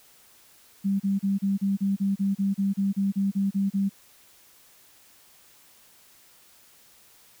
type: tone bursts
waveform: sine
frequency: 196.8 Hz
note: G3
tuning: 7 cents sharp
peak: -21 dBFS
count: 16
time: 0.84-3.895 s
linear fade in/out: 20 ms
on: 160 ms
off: 33 ms
effects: white hiss -56 dBFS RMS until 7.4 s